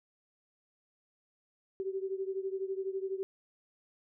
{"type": "beating tone pair", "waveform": "sine", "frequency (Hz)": [381.2, 393.2], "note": ["G4", "G4"], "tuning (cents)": [-48, 5], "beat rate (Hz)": 12, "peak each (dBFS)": [-35, -38], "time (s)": [1.8, 3.23], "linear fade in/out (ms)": 0, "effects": []}